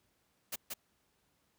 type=noise with echo; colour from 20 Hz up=white; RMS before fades=-38 dBFS; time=0.52-0.56 s; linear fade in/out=10 ms; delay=180 ms; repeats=1; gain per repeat=-2 dB; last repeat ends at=0.74 s; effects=pink hiss -75 dBFS RMS until 1.58 s + high-pass 60 Hz 12 dB/octave